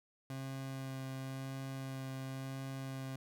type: tone with vibrato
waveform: 30% pulse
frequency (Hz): 133.5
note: C3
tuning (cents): +35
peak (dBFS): -38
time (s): 0.3-3.16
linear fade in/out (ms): 2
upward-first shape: sine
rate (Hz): 0.95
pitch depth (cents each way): 11
effects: none